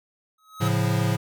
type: tone with exponential growth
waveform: square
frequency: 1276 Hz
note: D#6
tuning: 43 cents sharp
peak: -27 dBFS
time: 0.38-0.68 s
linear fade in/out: 5 ms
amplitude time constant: 65 ms
type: chord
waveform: square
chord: A augmented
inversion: none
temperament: equal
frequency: 110 / 138.59 / 174.61 Hz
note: A2 / C#3 / E#3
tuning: 0 / 0 / 0 cents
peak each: -24 / -27 / -27 dBFS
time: 0.6-1.17 s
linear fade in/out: 20 ms
effects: none